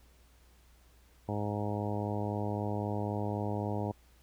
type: harmonic tone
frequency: 103.83 Hz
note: G#2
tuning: in tune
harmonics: 1 / 2 / 3 / 4 / 5 / 6 / 7 / 8 / 9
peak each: -35 / -38 / -40 / -41 / -42 / -43 / -43 / -44 / -45 dBFS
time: 1.28-3.92 s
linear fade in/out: 10 ms
effects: added 60 Hz sine -60 dBFS peak until 4.22 s + pink hiss -66 dBFS RMS until 4.22 s